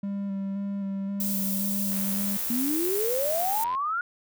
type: tone with vibrato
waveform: triangle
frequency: 197.5 Hz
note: G3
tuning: 13 cents sharp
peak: -26 dBFS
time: 0.03-2.37 s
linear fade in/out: 5 ms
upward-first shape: square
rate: 1.9 Hz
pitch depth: 16 cents each way
type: noise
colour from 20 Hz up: violet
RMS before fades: -30 dBFS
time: 1.2-3.64 s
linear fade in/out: 2 ms
type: click train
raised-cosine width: 0.3 ms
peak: -26 dBFS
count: 160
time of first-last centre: 1.92-3.75 s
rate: 86.9 Hz
type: exponential sweep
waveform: sine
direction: up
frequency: 229.9 to 1452 Hz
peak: -25 dBFS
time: 2.5-4.01 s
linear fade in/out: 2 ms
effects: none